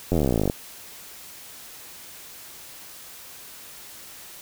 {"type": "slowing click train", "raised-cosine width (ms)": 2, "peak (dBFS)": -9, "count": 25, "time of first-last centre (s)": [0.12, 0.499], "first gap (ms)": 11, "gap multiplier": 1.03, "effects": ["white hiss -43 dBFS RMS until 4.41 s"]}